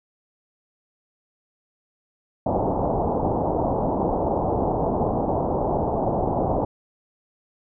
white low-pass noise, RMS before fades -23 dBFS, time 2.46-6.65 s, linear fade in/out 5 ms, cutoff 880 Hz, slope 48 dB/octave, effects none

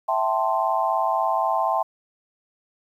sine chord, A minor seventh, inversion second, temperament equal with one note detuned, 659.3 / 776.3 / 880 / 1046.5 Hz, E5 / G5 / A5 / C6, 0 / -17 / 0 / 0 cents, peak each -25 dBFS, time 0.08-1.83 s, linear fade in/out 10 ms, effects 9-bit

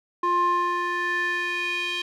square tone with band-pass filter sweep, 351.9 Hz, F4, 13 cents sharp, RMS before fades -25 dBFS, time 0.23-2.02 s, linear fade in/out 5 ms, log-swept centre 930 to 3000 Hz, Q 3.7, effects none

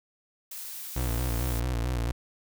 blue noise, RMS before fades -39 dBFS, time 0.51-1.6 s, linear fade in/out 5 ms
30% pulse tone with vibrato, 60.2 Hz, B1, 44 cents flat, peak -24 dBFS, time 0.96-2.12 s, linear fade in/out 5 ms, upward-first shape square, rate 4.5 Hz, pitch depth 73 cents each way
effects none

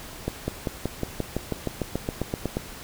accelerating click train, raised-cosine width 2 ms, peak -12 dBFS, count 16, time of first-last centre 0.28-2.57 s, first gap 200 ms, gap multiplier 0.96, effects pink hiss -41 dBFS RMS until 2.83 s

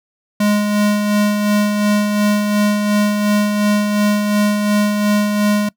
square tone with tremolo, 207.7 Hz, G#3, in tune, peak -12 dBFS, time 0.4-5.69 s, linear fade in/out 5 ms, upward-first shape sine, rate 2.8 Hz, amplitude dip 40%, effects noise-tail reverb RT60 0.1 s tail -22 dB re dry

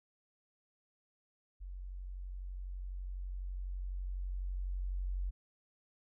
sine tone with level ramp, 46 Hz, F#1, 9 cents flat, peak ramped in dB -42 to -33 dBFS, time 1.6-5.31 s, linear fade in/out 20 ms, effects none

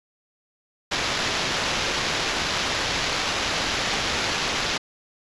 violet noise with sample-and-hold, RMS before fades -25 dBFS, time 0.91-4.78 s, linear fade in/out 10 ms, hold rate 8820 Hz, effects resampled to 22050 Hz

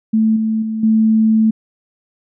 sine tone with level steps, 220.1 Hz, A3, 1 cent sharp, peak -10 / -14 / -18 / -9 dBFS, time 0.13-1.51 s, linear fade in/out 10 ms, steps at 0.36 / 0.62 / 0.83 s, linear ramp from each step 5 ms, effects none

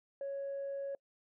sine tone, 554.4 Hz, C#5, in tune, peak -35 dBFS, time 0.21-0.95 s, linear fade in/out 2 ms, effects noise-tail reverb RT60 0.1 s tail -26 dB re dry + tanh soft clip ceiling -34 dBFS

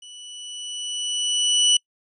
sawtooth tone with level ramp, 2960 Hz, F#7, in tune, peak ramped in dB -37 to -10 dBFS, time 0.02-1.77 s, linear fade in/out 5 ms, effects noise-tail reverb RT60 0.1 s tail -26 dB re dry + resampled to 24000 Hz

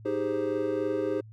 triangle chord, Ab major seventh, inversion second, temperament equal, 311.1 / 392 / 415.3 / 523.3 Hz, Eb4 / G4 / Ab4 / C5, 0 / 0 / 0 / 0 cents, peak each -30 dBFS, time 0.05-1.21 s, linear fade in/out 10 ms, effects added 109 Hz sine -45 dBFS peak until 1.32 s

